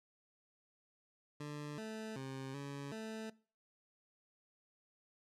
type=tone with pitch steps; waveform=20% pulse; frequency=147.9 / 219.1 / 133.6 / 140.9 / 220.2 Hz; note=D3 / A3 / C3 / C#3 / A3; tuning=+13 / -7 / +36 / +29 / +2 cents; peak=-38 dBFS; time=1.4-3.3 s; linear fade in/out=5 ms; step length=380 ms; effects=noise-tail reverb RT60 0.4 s tail -21 dB re dry + low-pass 9000 Hz 12 dB/octave